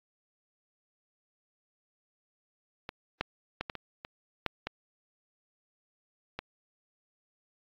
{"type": "clicks", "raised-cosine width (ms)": 0.3, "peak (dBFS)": [-21, -12, -16, -19, -21, -24, -12, -17, -19], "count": 9, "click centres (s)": [2.891, 3.21, 3.61, 3.698, 3.753, 4.049, 4.463, 4.67, 6.39], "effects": ["low-pass 5000 Hz 12 dB/octave", "AAC 32 kbps"]}